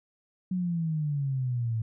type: exponential sweep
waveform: sine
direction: down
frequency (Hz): 186.5 to 110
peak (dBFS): -26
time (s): 0.51-1.82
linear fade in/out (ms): 5
effects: none